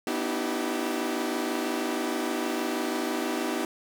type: tone cluster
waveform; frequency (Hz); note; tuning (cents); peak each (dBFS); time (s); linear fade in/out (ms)
sawtooth; 246.3 / 300.2 / 326.5 / 385.8; B3 / D4 / E4 / G4; -5 / +38 / -17 / -28; -29; 0.07-3.65; 2
effects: none